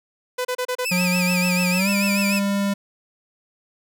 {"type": "tone bursts", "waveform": "sawtooth", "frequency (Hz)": 501, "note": "B4", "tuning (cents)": 25, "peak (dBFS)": -18, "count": 5, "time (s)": [0.38, 0.854], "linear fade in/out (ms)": 10, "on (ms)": 70, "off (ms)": 31}
{"type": "tone with vibrato", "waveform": "sawtooth", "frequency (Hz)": 2489, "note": "D#7", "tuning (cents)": 0, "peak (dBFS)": -19, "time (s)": [0.84, 2.4], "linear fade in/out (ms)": 20, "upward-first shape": "sine", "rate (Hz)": 6.8, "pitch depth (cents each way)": 110}
{"type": "tone with pitch glide", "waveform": "square", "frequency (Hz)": [180, 199.72], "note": ["F#3", "G3"], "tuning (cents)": [-47, 33], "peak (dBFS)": -20, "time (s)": [0.91, 2.74], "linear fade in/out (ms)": 10, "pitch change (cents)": 180, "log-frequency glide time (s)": [1.75, 1.88]}
{"effects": []}